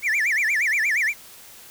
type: tone with vibrato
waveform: triangle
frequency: 2029 Hz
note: B6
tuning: 46 cents sharp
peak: -17 dBFS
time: 0.02-1.14 s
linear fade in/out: 50 ms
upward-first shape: sine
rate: 8.5 Hz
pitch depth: 290 cents each way
effects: white hiss -45 dBFS RMS until 1.7 s